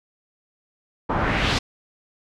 pink noise with low-pass filter sweep, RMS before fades -22 dBFS, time 1.09-1.59 s, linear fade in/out 10 ms, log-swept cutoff 980 to 4900 Hz, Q 1.6, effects none

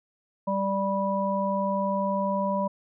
harmonic tone, 196 Hz, G3, in tune, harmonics 1 / 3 / 5, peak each -28 / -28 / -28 dBFS, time 0.47-2.68 s, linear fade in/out 10 ms, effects none

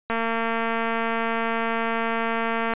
click train, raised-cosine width 0.5 ms, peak -11 dBFS, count 602, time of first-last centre 0.1-2.736 s, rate 228 Hz, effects resampled to 8000 Hz

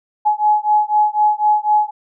sine beating tone pair, 843 / 847 Hz, G#5 / G#5, +26 / +34 cents, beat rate 4 Hz, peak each -15 dBFS, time 0.25-1.91 s, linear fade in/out 20 ms, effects none

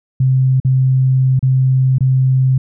sine tone with dropouts, 130.81 Hz, C3, in tune, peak -9 dBFS, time 0.2-2.58 s, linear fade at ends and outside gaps 5 ms, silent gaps 0.601-0.648 / 1.393-1.427 / 1.984-2.006 s, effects none

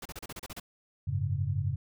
pink noise bursts, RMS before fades -41 dBFS, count 9, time 0.02-0.599 s, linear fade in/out 5 ms, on 35 ms, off 33 ms
sine chord, F# suspended second, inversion none, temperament just, 92.5 / 104.06 / 138.75 Hz, F#2 / G#2 / C#3, 0 / +4 / +2 cents, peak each -32 dBFS, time 1.07-1.76 s, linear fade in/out 10 ms
effects none

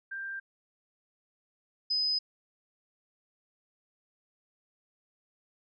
sine tone pair in turn, 1583 / 5026 Hz, G6 / D#8, +17 / +17 cents, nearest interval octave + minor sixth, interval 2000 cents, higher second, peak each -35 / -26 dBFS, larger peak second, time 0.11-0.4 / 1.9-2.19 s, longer neither, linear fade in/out 10 ms, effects none

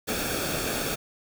pink noise with comb filter, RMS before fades -29 dBFS, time 0.07-0.96 s, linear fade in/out 20 ms, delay 1 ms, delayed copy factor -0.6, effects none

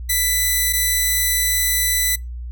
5% pulse tone pair in turn, 1993 / 1993 Hz, B6 / B6, +15 / +15 cents, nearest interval unison, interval 0 cents, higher neither, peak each -6 dBFS, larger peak neither, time 0.09-0.73 / 0.73-2.16 s, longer second, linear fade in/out 10 ms, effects noise-tail reverb RT60 0.2 s tail -23 dB re dry + added 60 Hz sine -27 dBFS peak until 2.51 s

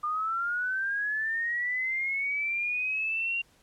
sine linear sweep, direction up, 1200 to 2779 Hz, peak -27 dBFS, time 0.03-3.42 s, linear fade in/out 10 ms, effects pink hiss -63 dBFS RMS until 3.62 s + low-pass 12000 Hz 12 dB/octave

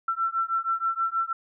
sine beating tone pair, 1342 / 1348.3 Hz, E6 / E6, +31 / +39 cents, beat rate 6.3 Hz, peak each -27 dBFS, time 0.08-1.33 s, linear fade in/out 5 ms, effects none

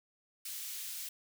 white high-pass noise, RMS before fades -42 dBFS, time 0.45-1.09 s, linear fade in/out 5 ms, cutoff 2600 Hz, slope 12 dB/octave, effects none

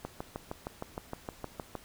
click train, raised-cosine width 1 ms, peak -22 dBFS, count 12, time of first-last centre 0.05-1.753 s, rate 6.46 Hz, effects pink hiss -55 dBFS RMS until 1.84 s

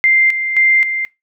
sine tone with tremolo, 2093 Hz, C7, in tune, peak -8 dBFS, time 0.04-1.05 s, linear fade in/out 0 ms, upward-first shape square, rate 1.9 Hz, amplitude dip 60%, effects noise-tail reverb RT60 0.2 s tail -21 dB re dry

